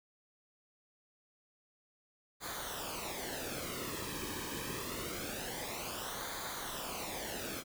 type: noise with flanger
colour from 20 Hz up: pink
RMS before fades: -41 dBFS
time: 2.4-7.64 s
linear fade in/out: 50 ms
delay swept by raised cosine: 0.36 to 1.46 ms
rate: 0.25 Hz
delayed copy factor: -0.7
effects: none